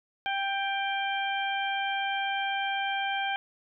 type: harmonic tone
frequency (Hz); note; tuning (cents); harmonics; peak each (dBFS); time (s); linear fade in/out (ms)
788; G5; +9; 1 / 2 / 3 / 4; -30 / -33 / -35 / -36; 0.26-3.36; 0
effects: none